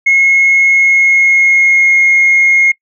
sine tone with pitch glide, 2168 to 2148 Hz, C#7 to C7, -39 to +45 cents, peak -4 dBFS, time 0.06-2.72 s, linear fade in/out 10 ms, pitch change -16 cents, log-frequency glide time 0.67-2.02 s, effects noise-tail reverb RT60 0.1 s tail -24 dB re dry + tanh soft clip ceiling -2 dBFS

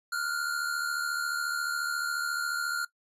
square tone pair together, 1396 / 1470.2 Hz, F6 / F#6, -1 / -11 cents, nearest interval minor second, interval 90 cents, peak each -31 / -36 dBFS, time 0.12-2.85 s, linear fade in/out 5 ms, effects noise-tail reverb RT60 0.1 s tail -18 dB re dry + resampled to 32000 Hz

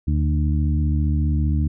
harmonic tone with a mistuned harmonic, 75.1 Hz, D2, 39 cents sharp, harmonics 1 / 2 / 3 / 4, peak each -18 / -24 / -28 / -30 dBFS, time 0.07-1.68 s, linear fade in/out 10 ms, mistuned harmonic 1, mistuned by +47 cents, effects none

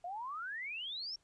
sine exponential sweep, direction up, 679 to 5610 Hz, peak -39 dBFS, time 0.04-1.16 s, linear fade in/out 5 ms, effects pink hiss -74 dBFS RMS until 1.23 s + resampled to 22050 Hz

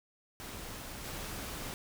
pink noise with level steps, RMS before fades -44 / -41 dBFS, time 0.4-1.74 s, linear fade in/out 0 ms, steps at 1.04 s, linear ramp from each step 2 ms, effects none

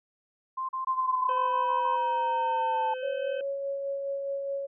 sine tone bursts, 1046.5 Hz, C6, in tune, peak -29 dBFS, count 9, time 0.57-1.962 s, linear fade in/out 10 ms, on 120 ms, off 39 ms
sine exponential sweep, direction down, 1046.5 to 880 Hz, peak -25 dBFS, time 0.87-2.94 s, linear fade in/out 5 ms
harmonic tone, 513 Hz, C5, 34 cents flat, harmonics 1 / 3 / 5 / 6, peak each -33 / -43 / -47 / -49 dBFS, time 1.29-3.41 s, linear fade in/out 2 ms
sine tone with tremolo, 554.4 Hz, C#5, in tune, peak -28 dBFS, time 3.02-4.67 s, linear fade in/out 20 ms, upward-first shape sine, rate 4.8 Hz, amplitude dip 30%
effects none

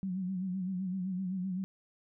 sine tone with vibrato, 186.2 Hz, F#3, 11 cents sharp, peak -32 dBFS, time 0.03-1.64 s, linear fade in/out 0 ms, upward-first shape sine, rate 7.8 Hz, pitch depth 69 cents each way, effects none

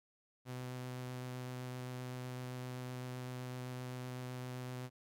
sawtooth tone with vibrato, 126.2 Hz, B2, 38 cents sharp, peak -38 dBFS, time 0.45-4.9 s, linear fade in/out 50 ms, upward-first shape sine, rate 7.8 Hz, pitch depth 9 cents each way, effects Opus 48 kbps

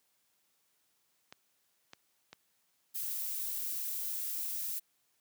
clicks, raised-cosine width 0.2 ms, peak -30 dBFS, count 3, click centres 1.325 / 1.934 / 2.33 s
violet noise, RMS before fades -37 dBFS, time 2.94-4.8 s, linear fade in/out 20 ms
effects white hiss -75 dBFS RMS until 5.2 s + high-pass 100 Hz 12 dB/octave

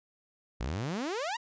sawtooth exponential sweep, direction up, 51.91 to 987.8 Hz, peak -28 dBFS, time 0.6-1.37 s, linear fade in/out 10 ms, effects resampled to 16000 Hz

